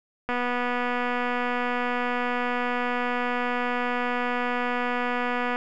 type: click train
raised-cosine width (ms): 0.5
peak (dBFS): -13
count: 1292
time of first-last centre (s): 0.29-5.559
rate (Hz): 245
effects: none